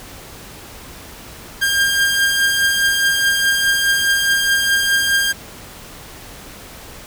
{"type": "beating tone pair", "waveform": "sawtooth", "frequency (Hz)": [1600, 1604.8], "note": ["G6", "G6"], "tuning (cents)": [35, 40], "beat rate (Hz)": 4.8, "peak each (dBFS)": [-19, -11], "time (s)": [1.61, 5.33], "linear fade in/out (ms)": 20, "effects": ["pink hiss -37 dBFS RMS until 7.06 s"]}